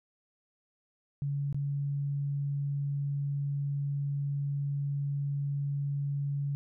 sine tone with dropouts, 141.6 Hz, C#3, 37 cents sharp, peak -29 dBFS, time 1.22-6.55 s, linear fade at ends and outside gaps 0 ms, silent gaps 1.527-1.545 s, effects none

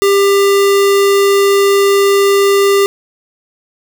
square tone, 397.8 Hz, G4, 25 cents sharp, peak -8 dBFS, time 0.02-2.86 s, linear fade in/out 0 ms, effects 7-bit

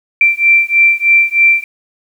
sine beating tone pair, 2349 / 2352.2 Hz, D7 / D7, 0 / +2 cents, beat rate 3.2 Hz, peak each -10 dBFS, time 0.21-1.64 s, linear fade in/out 2 ms, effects 7-bit

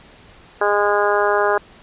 harmonic tone, 205.3 Hz, G#3, 20 cents flat, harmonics 2 / 3 / 4 / 5 / 6 / 7 / 8, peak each -19 / -21 / -22 / -23 / -24 / -24 / -25 dBFS, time 0.61-1.58 s, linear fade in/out 5 ms, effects pink hiss -46 dBFS RMS until 1.82 s + resampled to 8000 Hz

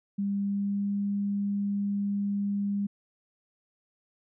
sine tone with pitch glide, 200 to 201.5 Hz, G3 to G3, +35 to +48 cents, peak -26 dBFS, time 0.18-2.87 s, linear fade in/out 10 ms, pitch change +13 cents, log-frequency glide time 0.44-0.97 s, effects none

